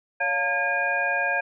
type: tone cluster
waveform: sine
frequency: 560 / 705 / 901 / 1625 / 2435 Hz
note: C#5 / F5 / A5 / G#6 / D#7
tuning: +18 / +16 / +41 / -38 / -38 cents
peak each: -31 / -29 / -33 / -24 / -29 dBFS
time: 0.2-1.41 s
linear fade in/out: 10 ms
effects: none